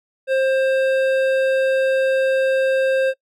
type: tone with hard clipping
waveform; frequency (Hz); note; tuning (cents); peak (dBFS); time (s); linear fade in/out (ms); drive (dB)
triangle; 530; C5; +22; -17; 0.27-3.14; 50; 15
effects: noise-tail reverb RT60 0.1 s tail -23 dB re dry